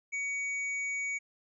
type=tone with hard clipping; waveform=sine; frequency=2250 Hz; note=C#7; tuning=25 cents sharp; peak=-33 dBFS; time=0.12-1.19 s; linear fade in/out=20 ms; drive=7 dB; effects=resampled to 22050 Hz